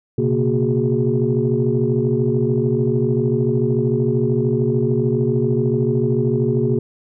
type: tone cluster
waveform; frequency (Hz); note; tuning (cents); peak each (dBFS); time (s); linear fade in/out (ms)
sine; 122 / 135.3 / 233.7 / 369.5 / 416.6; B2 / C#3 / A#3 / F#4 / G#4; -21 / -42 / +5 / -2 / +5; -21; 0.18-6.79; 5
effects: tanh soft clip ceiling -6 dBFS